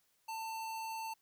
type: tone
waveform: square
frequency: 893 Hz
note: A5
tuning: 25 cents sharp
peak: -40 dBFS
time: 0.28-1.14 s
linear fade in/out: 10 ms
effects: white hiss -75 dBFS RMS until 1.21 s